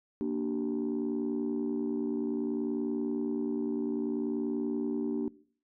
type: chord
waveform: sine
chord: G minor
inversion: first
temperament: equal with one note detuned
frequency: 233.1 / 293.7 / 383.9 Hz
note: Bb3 / D4 / G4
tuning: 0 / 0 / -36 cents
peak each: -32 / -31 / -34 dBFS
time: 0.21-5.28 s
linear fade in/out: 0 ms
effects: noise-tail reverb RT60 0.5 s tail -20 dB re dry + tanh soft clip ceiling -24 dBFS